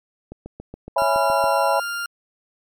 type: click train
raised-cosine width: 2 ms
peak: -21 dBFS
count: 9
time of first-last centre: 0.32-1.44 s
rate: 7.14 Hz
type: chord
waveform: sine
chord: C# minor seventh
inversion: none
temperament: equal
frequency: 554.4 / 659.3 / 830.6 / 987.8 Hz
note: C#5 / E5 / G#5 / B5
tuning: 0 / 0 / 0 / 0 cents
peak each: -22 dBFS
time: 0.96-1.8 s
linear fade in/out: 5 ms
type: tone with pitch glide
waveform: 40% pulse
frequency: 1376 to 1398.4 Hz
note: F6 to F6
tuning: -26 to +2 cents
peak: -24 dBFS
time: 0.98-2.06 s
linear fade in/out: 2 ms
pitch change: +28 cents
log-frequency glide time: 1.76-1.81 s
effects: MP3 96 kbps